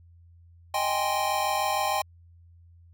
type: chord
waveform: square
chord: Ab major seventh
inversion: second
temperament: equal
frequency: 622.3 / 784 / 830.6 / 1046.5 Hz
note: Eb5 / G5 / Ab5 / C6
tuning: 0 / 0 / 0 / 0 cents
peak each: -33 / -29 / -31 / -31 dBFS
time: 0.74-2.02 s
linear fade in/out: 5 ms
effects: added 85 Hz sine -51 dBFS peak until 2.93 s